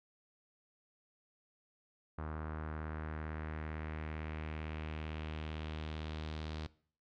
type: tone with low-pass filter sweep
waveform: sawtooth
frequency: 77.78 Hz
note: D#2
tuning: in tune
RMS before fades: -42 dBFS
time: 2.18-6.67 s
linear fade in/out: 5 ms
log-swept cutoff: 1300 to 4200 Hz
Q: 2.2
effects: noise-tail reverb RT60 0.5 s tail -20 dB re dry